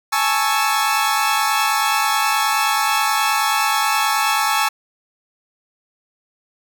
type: chord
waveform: sawtooth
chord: A major seventh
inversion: third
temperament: equal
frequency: 830.6 / 880 / 1108.7 / 1318.5 Hz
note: G#5 / A5 / C#6 / E6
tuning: 0 / 0 / 0 / 0 cents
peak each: -18 dBFS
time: 0.12-4.69 s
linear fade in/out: 10 ms
effects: none